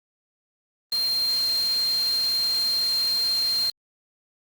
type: tone in noise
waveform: sine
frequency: 4186 Hz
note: C8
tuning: in tune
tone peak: -21 dBFS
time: 0.92-3.7 s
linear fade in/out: 2 ms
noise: white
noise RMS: -36 dBFS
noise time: 0.92-3.7 s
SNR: +12 dB
effects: Opus 32 kbps